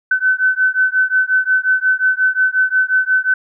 sine beating tone pair, 1515 / 1520.6 Hz, F#6 / F#6, +40 / +47 cents, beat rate 5.6 Hz, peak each -15 dBFS, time 0.11-3.34 s, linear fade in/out 5 ms, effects none

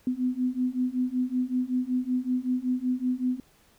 sine beating tone pair, 249.5 / 254.8 Hz, B3 / C4, +18 / -46 cents, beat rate 5.3 Hz, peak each -28 / -27 dBFS, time 0.07-3.4 s, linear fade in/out 2 ms, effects pink hiss -61 dBFS RMS until 3.78 s

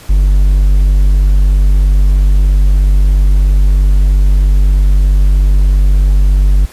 triangle tone, 48.45 Hz, G1, 20 cents flat, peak -3 dBFS, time 0.09-6.66 s, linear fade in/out 10 ms, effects pink hiss -36 dBFS RMS until 6.72 s + resampled to 32000 Hz

